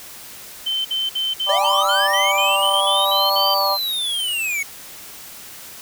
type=tone bursts; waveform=sine; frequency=3084 Hz; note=G7; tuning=29 cents flat; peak=-19 dBFS; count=12; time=0.66-3.545 s; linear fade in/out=10 ms; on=190 ms; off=55 ms
type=harmonic tone; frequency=196 Hz; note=G3; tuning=in tune; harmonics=3 / 4 / 5 / 6; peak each=-23 / -23 / -23 / -23 dBFS; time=1.46-3.78 s; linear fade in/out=50 ms
type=linear two-way sweep; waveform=square; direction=up then down; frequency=554.4 to 4699 to 2182 Hz; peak=-21 dBFS; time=1.49-4.63 s; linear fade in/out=5 ms; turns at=3.5 s
effects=white hiss -38 dBFS RMS until 5.81 s